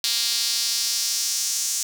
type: tone with high-pass filter sweep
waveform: sawtooth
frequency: 233.1 Hz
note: A#3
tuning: in tune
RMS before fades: -24 dBFS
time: 0.04-1.83 s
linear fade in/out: 2 ms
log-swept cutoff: 4200 to 6500 Hz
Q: 2.6
effects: none